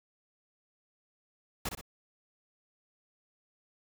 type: noise with echo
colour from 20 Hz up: pink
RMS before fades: -34 dBFS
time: 1.65-1.69 s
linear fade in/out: 5 ms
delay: 61 ms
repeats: 2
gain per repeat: -6 dB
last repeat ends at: 1.812 s
effects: none

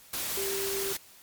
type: tone in noise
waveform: sine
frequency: 392 Hz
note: G4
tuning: in tune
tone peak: -32 dBFS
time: 0.37-0.93 s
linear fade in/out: 5 ms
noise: white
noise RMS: -33 dBFS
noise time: 0.13-0.97 s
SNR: -2 dB
effects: white hiss -54 dBFS RMS until 1.22 s + MP3 96 kbps

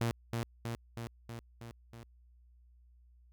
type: tone with echo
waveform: sawtooth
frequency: 116.54 Hz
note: A#2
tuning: in tune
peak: -26 dBFS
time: 0.01-0.11 s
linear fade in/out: 0 ms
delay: 320 ms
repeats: 6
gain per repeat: -3 dB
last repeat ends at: 2.03 s
effects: added 60 Hz sine -59 dBFS peak until 3.32 s

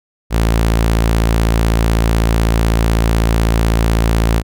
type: tone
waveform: sawtooth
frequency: 56 Hz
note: A1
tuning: 31 cents sharp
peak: -7 dBFS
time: 0.3-4.43 s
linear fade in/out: 50 ms
effects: none

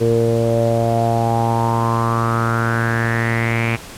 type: tone with low-pass filter sweep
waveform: sawtooth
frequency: 115.4 Hz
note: A#2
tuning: 17 cents flat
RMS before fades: -17 dBFS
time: 0-3.77 s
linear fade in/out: 20 ms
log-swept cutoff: 440 to 2400 Hz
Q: 6.6
effects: pink hiss -35 dBFS RMS until 3.97 s + low-pass 12000 Hz 12 dB/octave

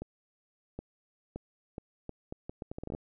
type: accelerating click train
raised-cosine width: 2 ms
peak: -25 dBFS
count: 16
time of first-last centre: 0.02-2.949 s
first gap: 770 ms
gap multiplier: 0.74
effects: none

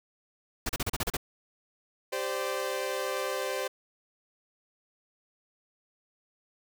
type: noise bursts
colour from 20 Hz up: pink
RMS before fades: -30 dBFS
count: 8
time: 0.66-1.169 s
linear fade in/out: 5 ms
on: 33 ms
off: 35 ms
type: chord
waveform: sawtooth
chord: G suspended fourth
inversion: none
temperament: equal with one note detuned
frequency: 392 / 518.7 / 587.3 Hz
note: G4 / C5 / D5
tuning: 0 / -15 / 0 cents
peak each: -32 / -29 / -32 dBFS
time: 2.12-3.68 s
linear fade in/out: 10 ms
effects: none

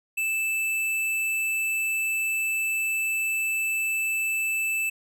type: tone with hard clipping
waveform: sine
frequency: 2637 Hz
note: E7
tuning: in tune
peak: -25 dBFS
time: 0.17-4.9 s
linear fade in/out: 10 ms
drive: 15 dB
effects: none

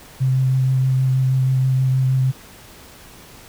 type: tone with vibrato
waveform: sine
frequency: 130.81 Hz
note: C3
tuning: in tune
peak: -14 dBFS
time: 0.2-2.32 s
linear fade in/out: 20 ms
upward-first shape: triangle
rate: 6.3 Hz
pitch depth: 16 cents each way
effects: pink hiss -43 dBFS RMS until 3.48 s

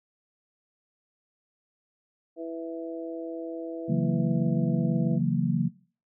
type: harmonic tone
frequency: 164.9 Hz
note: E3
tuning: 1 cent sharp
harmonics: 2 / 3 / 4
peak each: -35 / -37 / -38 dBFS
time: 2.36-5.2 s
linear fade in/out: 50 ms
type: chord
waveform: sine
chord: F# dominant seventh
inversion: second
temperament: just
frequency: 138.75 / 166.5 / 185 / 231.2 Hz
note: C#3 / E3 / F#3 / A#3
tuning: +2 / +18 / 0 / -14 cents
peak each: -28 dBFS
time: 3.88-5.69 s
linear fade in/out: 20 ms
effects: noise-tail reverb RT60 0.4 s tail -20 dB re dry

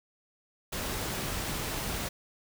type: noise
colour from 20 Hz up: pink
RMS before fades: -34 dBFS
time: 0.72-2.09 s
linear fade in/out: 10 ms
effects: none

